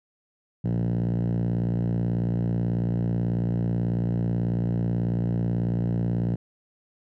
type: tone with band-pass filter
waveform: 5% pulse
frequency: 58.27 Hz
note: A#1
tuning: in tune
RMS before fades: -25 dBFS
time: 0.64-6.36 s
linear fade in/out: 10 ms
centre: 140 Hz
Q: 4.5
effects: none